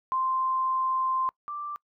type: tone pair in turn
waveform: sine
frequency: 1044 / 1176.3 Hz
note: C6 / D6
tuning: -4 / +2 cents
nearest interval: major second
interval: 206 cents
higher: second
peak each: -24 / -32 dBFS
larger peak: first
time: 0.12-1.29 / 1.48-1.76 s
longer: first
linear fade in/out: 0 ms
effects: noise-tail reverb RT60 0.1 s tail -24 dB re dry